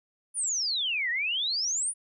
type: exponential two-way sweep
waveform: sine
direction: down then up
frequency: 9956 to 1831 to 9956 Hz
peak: -26 dBFS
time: 0.34-1.94 s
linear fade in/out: 50 ms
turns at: 1.1 s
effects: none